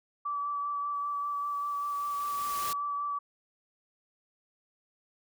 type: tone with vibrato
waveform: sine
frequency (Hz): 1154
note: D6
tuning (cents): -31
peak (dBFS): -30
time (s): 0.25-3.19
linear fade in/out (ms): 10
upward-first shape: sine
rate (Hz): 5.1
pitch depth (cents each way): 14
type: noise with exponential growth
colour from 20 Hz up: white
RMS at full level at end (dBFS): -36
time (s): 0.93-2.73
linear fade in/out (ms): 2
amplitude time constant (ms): 390
effects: none